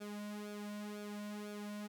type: tone with flanger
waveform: sawtooth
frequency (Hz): 207.7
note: G#3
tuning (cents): 0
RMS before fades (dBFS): -45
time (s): 0-1.88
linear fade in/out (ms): 20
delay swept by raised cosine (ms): 1 to 2.5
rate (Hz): 2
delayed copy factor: -0.75
effects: none